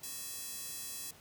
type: tone with high-pass filter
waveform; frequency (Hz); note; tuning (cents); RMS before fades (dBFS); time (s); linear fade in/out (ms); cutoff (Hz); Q
square; 370; F#4; 0; -43; 0.03-1.11; 5; 7100; 0.65
effects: pink hiss -58 dBFS RMS until 1.2 s + high-pass 80 Hz 12 dB/octave